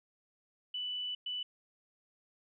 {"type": "tone bursts at uneven times", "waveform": "sine", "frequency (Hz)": 2978, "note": "F#7", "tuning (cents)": 11, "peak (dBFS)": -35, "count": 2, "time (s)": [[0.74, 1.15], [1.26, 1.43]], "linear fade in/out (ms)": 5, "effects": []}